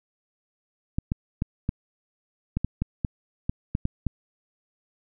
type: clicks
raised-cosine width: 5 ms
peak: -12 dBFS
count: 12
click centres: 0.985 / 1.119 / 1.421 / 1.691 / 2.57 / 2.646 / 2.82 / 3.048 / 3.495 / 3.751 / 3.854 / 4.067 s
effects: none